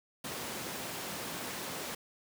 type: high-pass noise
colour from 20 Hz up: pink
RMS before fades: -40 dBFS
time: 0.24-1.95 s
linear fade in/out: 5 ms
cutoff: 180 Hz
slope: 12 dB/octave
effects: none